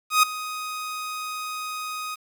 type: tone with ADSR envelope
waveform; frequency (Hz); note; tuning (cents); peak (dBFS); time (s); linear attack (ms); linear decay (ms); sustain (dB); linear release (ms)
sawtooth; 1251; D#6; +9; -9; 0.1-2.16; 130; 6; -17; 22
effects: 8-bit